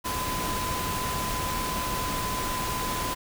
sine tone in noise, 1011 Hz, B5, 40 cents sharp, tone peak -31 dBFS, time 0.04-3.15 s, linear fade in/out 20 ms, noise pink, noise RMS -31 dBFS, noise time 0.04-3.15 s, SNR -3 dB, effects none

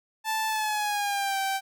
sawtooth tone with pitch glide, 878 to 777.7 Hz, A5 to G5, -4 to -14 cents, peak -22 dBFS, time 0.24-1.61 s, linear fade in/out 50 ms, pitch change -210 cents, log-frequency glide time 0.47-1.39 s, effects none

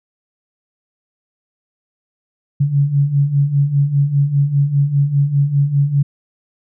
sine beating tone pair, 138.59 / 143.59 Hz, C#3 / D3, 0 / -39 cents, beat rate 5 Hz, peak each -18 / -13 dBFS, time 2.6-6.03 s, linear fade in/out 10 ms, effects none

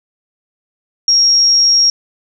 sine tone, 5588 Hz, F8, in tune, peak -7 dBFS, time 1.08-1.9 s, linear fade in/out 2 ms, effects none

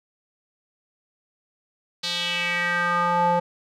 square tone with band-pass filter sweep, 174.61 Hz, F3, in tune, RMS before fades -23 dBFS, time 2.03-3.4 s, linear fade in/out 10 ms, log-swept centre 4200 to 720 Hz, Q 3.5, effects none

